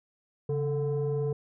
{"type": "tone pair together", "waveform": "sine", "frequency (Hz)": [139.4, 441.7], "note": ["C#3", "A4"], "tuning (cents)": [10, 7], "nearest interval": "octave + minor sixth", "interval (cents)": 1997, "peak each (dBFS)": -27, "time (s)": [0.49, 1.33], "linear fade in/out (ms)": 5, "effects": ["tanh soft clip ceiling -23 dBFS"]}